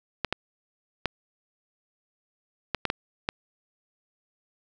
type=clicks; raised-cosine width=0.3 ms; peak=-9 dBFS; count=7; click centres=0.247 / 0.326 / 1.057 / 2.747 / 2.853 / 2.901 / 3.289 s; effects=none